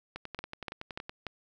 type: two click trains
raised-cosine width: 0.3 ms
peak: -20 / -23 dBFS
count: 4 / 11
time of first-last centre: 0.39-1.267 / 0.16-1.095 s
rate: 3.42 / 10.7 Hz
effects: none